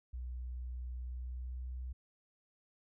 sine tone with pitch glide, 61.8 to 62.95 Hz, B1 to B1, +2 to +34 cents, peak -39 dBFS, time 0.13-1.93 s, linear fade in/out 10 ms, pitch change +32 cents, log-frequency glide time 1.02-1.77 s, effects none

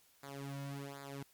sawtooth tone with flanger, 139.4 Hz, C#3, 10 cents sharp, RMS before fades -45 dBFS, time 0.23-1.23 s, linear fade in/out 5 ms, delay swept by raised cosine 0.34 to 2.54 ms, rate 1.3 Hz, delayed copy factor -0.85, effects white hiss -68 dBFS RMS until 1.33 s + MP3 96 kbps

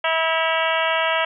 harmonic tone with a mistuned harmonic, 324 Hz, E4, 30 cents flat, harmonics 2 / 3 / 4 / 5 / 6 / 7 / 8 / 9 / 10, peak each -23 / -25 / -26 / -27 / -28 / -28 / -29 / -30 / -30 dBFS, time 0.04-1.25 s, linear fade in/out 5 ms, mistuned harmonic 8, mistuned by +75 cents, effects none

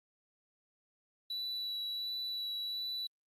sine tone with vibrato, 3942 Hz, B7, 4 cents flat, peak -33 dBFS, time 1.3-3.07 s, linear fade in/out 5 ms, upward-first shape sine, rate 1.4 Hz, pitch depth 11 cents each way, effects tanh soft clip ceiling -35 dBFS + Opus 24 kbps

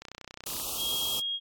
click train, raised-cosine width 0.2 ms, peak -24 dBFS, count 19, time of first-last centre 0.02-0.599 s, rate 31.1 Hz
white band-stop noise, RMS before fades -34 dBFS, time 0.46-1.2 s, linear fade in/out 5 ms, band 1300 to 2600 Hz, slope 96 dB/octave
sine tone, 3267 Hz, G#7, 29 cents flat, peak -29 dBFS, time 0.77-1.4 s, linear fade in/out 50 ms
effects AAC 64 kbps

